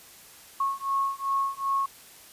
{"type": "beating tone pair", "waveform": "sine", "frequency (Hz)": [1094, 1096.6], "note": ["C#6", "C#6"], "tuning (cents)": [-23, -19], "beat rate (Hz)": 2.6, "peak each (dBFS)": -28, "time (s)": [0.6, 1.86], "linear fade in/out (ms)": 5, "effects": ["white hiss -50 dBFS RMS until 2.32 s", "resampled to 32000 Hz"]}